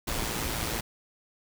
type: noise with amplitude modulation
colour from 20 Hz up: pink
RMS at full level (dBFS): -29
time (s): 0.07-0.81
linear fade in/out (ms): 10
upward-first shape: sine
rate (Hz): 113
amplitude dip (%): 50
effects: none